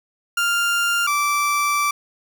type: tone pair in turn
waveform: 30% pulse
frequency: 1396.9 / 1165.2 Hz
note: F6 / D6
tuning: 0 / -14 cents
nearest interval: minor third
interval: 314 cents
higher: first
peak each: -15 / -15 dBFS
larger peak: neither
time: 0.37-1.07 / 1.07-1.91 s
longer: second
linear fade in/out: 5 ms
effects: none